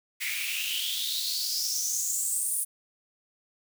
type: noise with high-pass filter sweep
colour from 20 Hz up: white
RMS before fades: -30 dBFS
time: 0.2-2.65 s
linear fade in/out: 20 ms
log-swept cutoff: 2100 to 10000 Hz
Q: 6.9
effects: none